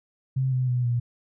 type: tone with pitch steps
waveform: sine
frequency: 131.8 / 127.83 / 123.97 / 120.23 Hz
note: C3 / C3 / B2 / B2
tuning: +13 / -40 / +7 / -46 cents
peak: -21 dBFS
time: 0.36-1 s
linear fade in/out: 10 ms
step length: 160 ms
effects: none